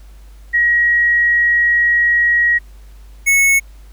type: tone pair in turn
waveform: sine / square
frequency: 1900 / 2201 Hz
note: A#6 / C#7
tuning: +33 / -13 cents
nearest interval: minor third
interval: 254 cents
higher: second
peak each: -10 dBFS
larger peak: neither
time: 0.53-2.59 / 3.26-3.6 s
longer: first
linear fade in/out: 20 ms
effects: added 50 Hz sine -36 dBFS peak until 3.92 s + pink hiss -52 dBFS RMS until 3.92 s